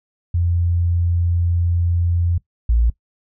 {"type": "tone pair in turn", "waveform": "sine", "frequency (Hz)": [86.3, 57.75], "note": ["F2", "A#1"], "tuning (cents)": [-20, -16], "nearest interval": "perfect fifth", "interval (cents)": 696, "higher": "first", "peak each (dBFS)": [-15, -12], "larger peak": "second", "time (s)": [[0.34, 2.38], [2.69, 2.9]], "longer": "first", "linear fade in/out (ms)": 5, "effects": ["noise-tail reverb RT60 0.1 s tail -19 dB re dry"]}